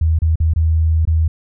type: tone with dropouts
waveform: sine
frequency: 80.2 Hz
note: E2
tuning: 47 cents flat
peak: -11 dBFS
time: 0.01-1.28 s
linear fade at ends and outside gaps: 5 ms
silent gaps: 0.189-0.219 / 0.357-0.401 / 0.537-0.56 / 1.053-1.073 s
effects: none